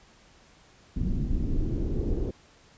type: noise with low-pass filter sweep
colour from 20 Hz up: brown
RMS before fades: -27 dBFS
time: 0.96-2.31 s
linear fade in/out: 5 ms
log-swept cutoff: 220 to 430 Hz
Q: 2.3
effects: pink hiss -57 dBFS RMS until 2.77 s + resampled to 16000 Hz